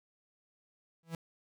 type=tone with exponential growth; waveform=45% pulse; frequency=164.81 Hz; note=E3; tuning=in tune; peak=-33 dBFS; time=1.03-1.15 s; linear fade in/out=2 ms; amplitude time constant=24 ms; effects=none